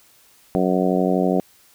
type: harmonic tone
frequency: 92.2 Hz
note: F#2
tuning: 6 cents flat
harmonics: 2 / 3 / 4 / 5 / 6 / 7 / 8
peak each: -21 / -23 / -24 / -25 / -26 / -26 / -27 dBFS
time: 0.55-1.4 s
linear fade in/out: 0 ms
effects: white hiss -54 dBFS RMS until 1.74 s